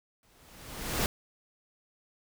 pink noise with exponential growth, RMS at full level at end -27 dBFS, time 0.23-1.06 s, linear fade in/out 1 ms, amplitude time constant 180 ms, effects none

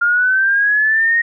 sine linear sweep, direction up, 1400 to 1876 Hz, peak -11 dBFS, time 0.01-1.22 s, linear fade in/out 10 ms, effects none

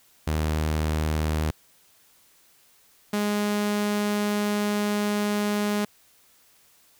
sawtooth tone pair in turn, 77.6 / 207.2 Hz, D#2 / G#3, -4 / -4 cents, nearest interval octave + perfect fourth, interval 1700 cents, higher second, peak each -19 dBFS, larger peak neither, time 0.27-1.51 / 3.13-5.85 s, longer second, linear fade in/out 5 ms, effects white hiss -59 dBFS RMS until 6.99 s

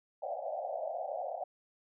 white band-pass noise, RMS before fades -38 dBFS, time 0.22-1.44 s, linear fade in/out 5 ms, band 540 to 770 Hz, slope 96 dB/octave, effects none

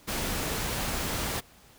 pink noise, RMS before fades -31 dBFS, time 0.07-1.41 s, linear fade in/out 20 ms, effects pink hiss -56 dBFS RMS until 1.78 s

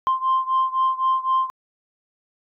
sine beating tone pair, 1046.5 / 1050.4 Hz, C6 / C6, 0 / +6 cents, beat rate 3.9 Hz, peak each -19 / -21 dBFS, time 0.07-1.5 s, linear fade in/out 0 ms, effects tanh soft clip ceiling -13 dBFS

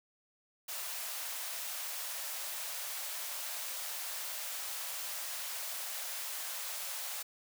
white high-pass noise, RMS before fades -40 dBFS, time 0.68-7.23 s, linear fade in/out 10 ms, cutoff 530 Hz, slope 48 dB/octave, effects none

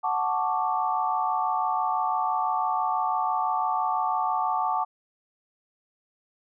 sine chord, D major seventh, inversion first, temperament equal, 740 / 880 / 1108.7 / 1174.7 Hz, F#5 / A5 / C#6 / D6, 0 / 0 / 0 / 0 cents, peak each -28 / -27 / -32 / -29 dBFS, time 0.03-4.85 s, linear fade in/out 20 ms, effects none

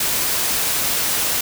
white noise, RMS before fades -20 dBFS, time 0-1.41 s, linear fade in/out 5 ms, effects none

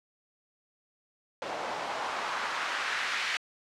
white noise with band-pass filter sweep, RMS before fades -33 dBFS, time 1.42-3.37 s, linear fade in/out 0 ms, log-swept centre 600 to 2000 Hz, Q 1.6, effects low-pass 6000 Hz 12 dB/octave

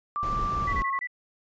sine tone with pitch glide, 1174.7 to 1089.7 Hz, D6 to C#6, 0 to -30 cents, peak -26 dBFS, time 0.16-0.99 s, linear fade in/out 0 ms, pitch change -130 cents, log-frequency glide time 0.63-0.81 s
brown noise, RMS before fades -32 dBFS, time 0.23-0.82 s, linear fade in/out 0 ms
sine tone bursts, 1975.5 Hz, B6, in tune, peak -29 dBFS, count 5, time 0.67-1.073 s, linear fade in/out 10 ms, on 63 ms, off 22 ms
effects resampled to 16000 Hz

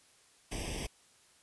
pink noise with comb filter, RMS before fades -38 dBFS, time 0.51-0.87 s, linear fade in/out 10 ms, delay 0.36 ms, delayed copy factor +1, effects white hiss -64 dBFS RMS until 1.42 s + resampled to 24000 Hz

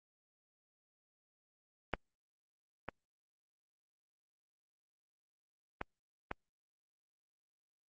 clicks, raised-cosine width 0.5 ms, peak -16 / -24 / -21 / -21 dBFS, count 4, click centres 1.937 / 2.887 / 5.814 / 6.314 s, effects Opus 24 kbps

